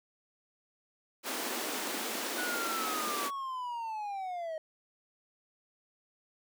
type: high-pass noise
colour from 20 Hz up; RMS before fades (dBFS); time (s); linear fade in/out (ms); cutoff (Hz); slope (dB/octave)
pink; -36; 1.23-3.31; 50; 230; 48
type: linear sweep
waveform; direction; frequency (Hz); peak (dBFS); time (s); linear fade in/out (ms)
triangle; down; 1480 to 622.3; -33; 2.38-4.58; 2
effects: none